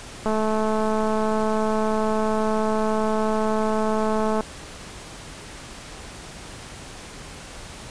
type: click train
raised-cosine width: 1 ms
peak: -11 dBFS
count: 901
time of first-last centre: 0.26-4.407 s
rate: 217 Hz
effects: pink hiss -39 dBFS RMS until 7.9 s + resampled to 22050 Hz